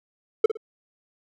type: tone with echo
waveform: triangle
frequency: 440 Hz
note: A4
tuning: in tune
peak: -9 dBFS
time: 0.44-0.46 s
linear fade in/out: 5 ms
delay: 56 ms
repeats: 2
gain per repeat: -11 dB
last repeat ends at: 0.572 s
effects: none